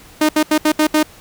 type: tone bursts at uneven times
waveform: sawtooth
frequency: 307.2 Hz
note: D#4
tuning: 22 cents flat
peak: -7 dBFS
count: 6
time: 0.21-0.29 / 0.36-0.43 / 0.51-0.58 / 0.65-0.72 / 0.79-0.87 / 0.94-1.03 s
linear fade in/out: 5 ms
effects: pink hiss -43 dBFS RMS until 1.2 s